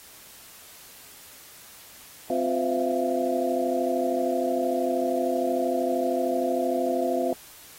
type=tone cluster; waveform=sine; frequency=259.5 / 353 / 512 / 656 / 689 Hz; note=C4 / F4 / C5 / E5 / F5; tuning=-14 / +19 / -38 / -9 / -24 cents; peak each=-29 dBFS; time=2.3-7.33 s; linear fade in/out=2 ms; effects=white hiss -48 dBFS RMS until 7.78 s + AAC 48 kbps